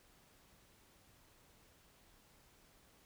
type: silence
effects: pink hiss -67 dBFS RMS until 3.05 s